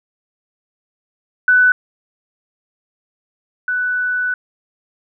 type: tone pair in turn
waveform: sine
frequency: 1495 / 1489.5 Hz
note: F#6 / F#6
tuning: +17 / +11 cents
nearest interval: unison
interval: 6 cents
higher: first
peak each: -8 / -16 dBFS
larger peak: first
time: 1.48-1.72 / 3.68-4.34 s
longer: second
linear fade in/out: 2 ms
effects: none